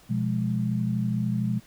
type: chord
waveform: sine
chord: F diminished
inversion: second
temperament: equal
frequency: 123.47 / 174.61 / 207.7 Hz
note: Cb3 / F3 / Ab3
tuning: 0 / 0 / 0 cents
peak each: -27 / -30 / -27 dBFS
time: 0.09-1.6 s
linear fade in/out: 20 ms
effects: pink hiss -55 dBFS RMS until 1.66 s